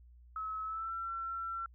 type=tone with pitch glide; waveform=sine; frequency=1290 to 1351 Hz; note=E6 to E6; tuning=-38 to +42 cents; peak=-36 dBFS; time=0.36-1.66 s; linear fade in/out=2 ms; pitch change=+80 cents; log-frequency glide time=0.64-0.94 s; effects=added 60 Hz sine -55 dBFS peak until 1.74 s